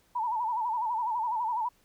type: tone with vibrato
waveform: sine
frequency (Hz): 924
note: A#5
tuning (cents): -16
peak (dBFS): -27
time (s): 0.15-1.69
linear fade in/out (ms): 10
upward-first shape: sine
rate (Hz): 12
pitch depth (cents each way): 120
effects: pink hiss -66 dBFS RMS until 1.84 s